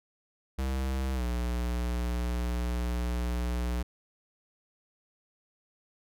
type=tone with pitch glide; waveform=square; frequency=65.9 to 60.08 Hz; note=C2 to B1; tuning=+13 to -47 cents; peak=-29 dBFS; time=0.58-3.83 s; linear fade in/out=10 ms; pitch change=-160 cents; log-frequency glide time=1.14-1.24 s; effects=none

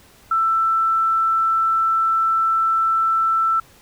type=tone; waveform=sine; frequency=1330 Hz; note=E6; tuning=15 cents sharp; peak=-15 dBFS; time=0.31-3.6 s; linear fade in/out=5 ms; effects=pink hiss -50 dBFS RMS until 3.81 s

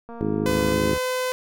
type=click train; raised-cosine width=1 ms; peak=-26 dBFS; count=150; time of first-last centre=0.09-0.729 s; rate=233 Hz
type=harmonic tone; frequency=52.6 Hz; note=G#1; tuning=23 cents sharp; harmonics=2 / 3 / 4 / 5 / 6 / 7 / 8; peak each=-32 / -31 / -27 / -30 / -27 / -32 / -28 dBFS; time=0.21-0.94 s; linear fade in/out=0 ms
type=tone with pitch glide; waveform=sawtooth; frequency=505 to 508.5 Hz; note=B4 to C5; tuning=+39 to -50 cents; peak=-19 dBFS; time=0.46-1.32 s; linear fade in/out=0 ms; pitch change=+11 cents; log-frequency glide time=0.65-0.8 s
type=tone; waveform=sawtooth; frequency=73.42 Hz; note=D2; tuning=in tune; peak=-26 dBFS; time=0.48-0.98 s; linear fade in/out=5 ms
effects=none

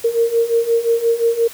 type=beating tone pair; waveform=sine; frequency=459.6 / 465.3 Hz; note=A#4 / A#4; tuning=-25 / -3 cents; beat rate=5.7 Hz; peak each=-18 / -15 dBFS; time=0.04-1.48 s; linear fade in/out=10 ms; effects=white hiss -37 dBFS RMS until 1.53 s

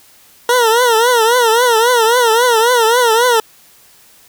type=tone with vibrato; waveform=20% pulse; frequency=470 Hz; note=A#4; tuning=14 cents sharp; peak=-4 dBFS; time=0.49-3.4 s; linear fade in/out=2 ms; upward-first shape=triangle; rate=3.7 Hz; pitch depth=140 cents each way; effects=white hiss -46 dBFS RMS until 4.28 s

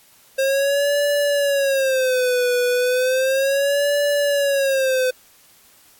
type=tone with vibrato; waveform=square; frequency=533 Hz; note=C5; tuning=32 cents sharp; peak=-17 dBFS; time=0.38-5.11 s; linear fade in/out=10 ms; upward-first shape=sine; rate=0.34 Hz; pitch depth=140 cents each way; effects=white hiss -52 dBFS RMS until 5.99 s + AAC 64 kbps

